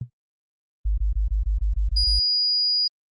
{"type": "tone with exponential decay", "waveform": "sine", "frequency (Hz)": 121.1, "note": "B2", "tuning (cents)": -34, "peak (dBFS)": -22, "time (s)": [0.01, 0.1], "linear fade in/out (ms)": 5, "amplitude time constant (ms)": 19}
{"type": "tone bursts", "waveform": "sine", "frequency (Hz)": 51, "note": "G#1", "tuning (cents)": -31, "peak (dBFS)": -18, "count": 9, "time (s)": [0.85, 2.196], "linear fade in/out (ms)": 10, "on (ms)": 130, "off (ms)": 22}
{"type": "tone", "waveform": "sine", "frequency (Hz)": 4894, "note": "D#8", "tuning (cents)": -29, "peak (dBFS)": -18, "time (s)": [1.96, 2.88], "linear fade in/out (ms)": 10}
{"effects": ["tanh soft clip ceiling -12 dBFS", "Opus 32 kbps"]}